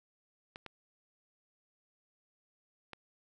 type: clicks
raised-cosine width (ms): 0.3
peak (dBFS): -28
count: 3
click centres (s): 0.559 / 0.663 / 2.933
effects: none